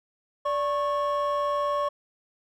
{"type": "tone pair together", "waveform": "triangle", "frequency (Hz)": [582.3, 1098], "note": ["D5", "C#6"], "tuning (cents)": [-15, -17], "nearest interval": "major seventh", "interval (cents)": 1098, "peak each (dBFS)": -24, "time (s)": [0.45, 1.89], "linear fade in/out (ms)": 10, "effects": ["tanh soft clip ceiling -16 dBFS"]}